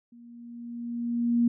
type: tone with level ramp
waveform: sine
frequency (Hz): 236.8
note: A#3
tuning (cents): +27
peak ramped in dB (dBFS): -48 to -18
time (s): 0.12-1.48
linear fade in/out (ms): 5
effects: none